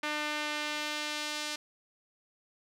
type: tone with band-pass filter sweep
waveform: sawtooth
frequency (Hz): 299.8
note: D4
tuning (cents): +36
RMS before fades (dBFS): -35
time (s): 0.03-1.56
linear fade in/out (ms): 5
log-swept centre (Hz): 2200 to 4500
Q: 0.93
effects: none